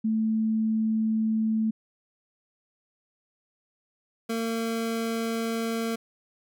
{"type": "tone pair in turn", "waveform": ["sine", "25% pulse"], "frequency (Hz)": [220.1, 227.6], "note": ["A3", "A#3"], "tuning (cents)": [1, -41], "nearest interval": "minor second", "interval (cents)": 58, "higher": "second", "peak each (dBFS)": [-22, -23], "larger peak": "first", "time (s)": [[0.04, 1.71], [4.29, 5.96]], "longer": "neither", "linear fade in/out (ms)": 10, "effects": []}